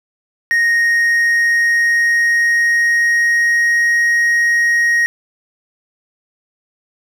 triangle tone with pitch glide, 1864.7 to 1878.8 Hz, A#6 to A#6, 0 to +13 cents, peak -9 dBFS, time 0.51-5.06 s, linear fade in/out 0 ms, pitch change +13 cents, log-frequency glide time 0.69-4.05 s, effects none

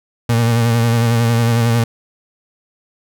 35% pulse tone with vibrato, 116.54 Hz, A#2, in tune, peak -10 dBFS, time 0.29-1.84 s, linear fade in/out 5 ms, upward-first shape sine, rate 11 Hz, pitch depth 38 cents each way, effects none

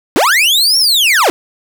40% pulse linear two-way sweep, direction up then down, 221.5 to 5588 to 284.9 Hz, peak -7 dBFS, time 0.16-1.3 s, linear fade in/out 0 ms, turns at 0.78 s, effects none

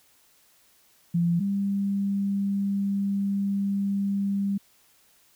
sine tone pair in turn, 171.3 / 198.67 Hz, F3 / G3, -33 / +23 cents, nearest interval minor third, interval 256 cents, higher second, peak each -20 / -23 dBFS, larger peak first, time 1.14-1.4 / 1.4-4.58 s, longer second, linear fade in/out 10 ms, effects white hiss -61 dBFS RMS until 5.35 s

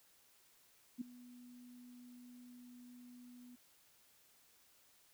sine tone with ADSR envelope, 245.7 Hz, B3, 9 cents flat, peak -36 dBFS, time 0.98-3.56 s, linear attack 32 ms, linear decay 7 ms, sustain -18 dB, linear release 12 ms, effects white hiss -69 dBFS RMS until 5.13 s

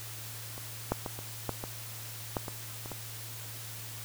clicks, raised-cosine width 1 ms, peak -29 / -13 / -21 / -27 / -17 / -22 / -16 / -23 / -28 / -24 dBFS, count 10, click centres 0.579 / 0.92 / 1.062 / 1.19 / 1.493 / 1.639 / 2.368 / 2.482 / 2.859 / 2.917 s, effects added 112 Hz sine -45 dBFS peak until 4.04 s + white hiss -44 dBFS RMS until 4.04 s

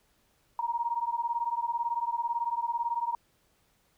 sine beating tone pair, 932.3 / 950.3 Hz, A#5 / A#5, 0 / +33 cents, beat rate 18 Hz, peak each -31 / -31 dBFS, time 0.59-3.15 s, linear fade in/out 2 ms, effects pink hiss -69 dBFS RMS until 3.97 s

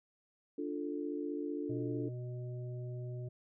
sine chord, D minor, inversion none, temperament equal, 293.7 / 349.2 / 440 Hz, D4 / F4 / A4, 0 / 0 / 0 cents, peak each -38 / -41 / -42 dBFS, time 0.58-2.09 s, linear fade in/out 5 ms
harmonic tone, 123.47 Hz, B2, in tune, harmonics 1 / 3 / 5, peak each -39 / -49 / -53 dBFS, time 1.69-3.29 s, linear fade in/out 10 ms
effects none

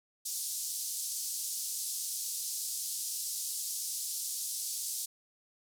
white band-pass noise, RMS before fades -37 dBFS, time 0.25-5.06 s, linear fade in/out 10 ms, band 4700 to 12000 Hz, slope 24 dB/octave, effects none

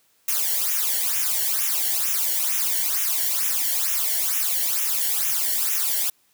blue noise with flanger, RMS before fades -23 dBFS, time 0.28-6.1 s, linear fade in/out 5 ms, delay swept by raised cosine 0.22 to 0.82 ms, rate 2.2 Hz, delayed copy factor -0.85, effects white hiss -63 dBFS RMS until 6.33 s + high-pass 80 Hz 12 dB/octave

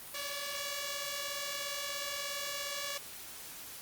5% pulse beating tone pair, 558 / 575 Hz, C#5 / D5, +11 / -37 cents, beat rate 17 Hz, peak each -30 / -27 dBFS, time 0.14-2.98 s, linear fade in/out 5 ms, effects white hiss -47 dBFS RMS until 3.81 s + Opus 32 kbps

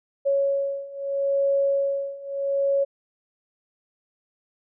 sine beating tone pair, 554.4 / 555.17 Hz, C#5 / C#5, 0 / +3 cents, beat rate 0.77 Hz, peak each -25 / -23 dBFS, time 0.25-2.85 s, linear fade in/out 20 ms, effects none

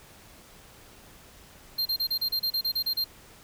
square tone bursts, 4186 Hz, C8, in tune, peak -25 dBFS, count 12, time 1.78-3.044 s, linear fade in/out 10 ms, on 76 ms, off 32 ms, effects pink hiss -52 dBFS RMS until 3.43 s

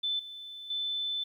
sine tone with level steps, 3520 Hz, A7, in tune, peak -28 / -41 / -30 dBFS, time 0.03-1.24 s, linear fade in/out 10 ms, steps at 0.19 / 0.7 s, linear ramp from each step 5 ms, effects 11-bit

